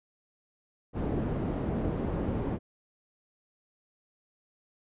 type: low-pass noise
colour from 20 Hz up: white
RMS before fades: -31 dBFS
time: 0.93-2.59 s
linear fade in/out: 50 ms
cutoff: 330 Hz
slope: 12 dB/octave
effects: resampled to 8000 Hz